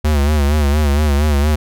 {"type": "tone with vibrato", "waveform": "square", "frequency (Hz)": 73.4, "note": "D2", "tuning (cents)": 0, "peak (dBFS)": -12, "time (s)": [0.04, 1.56], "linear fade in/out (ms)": 10, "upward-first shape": "sine", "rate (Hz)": 4.3, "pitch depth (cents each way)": 82, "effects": []}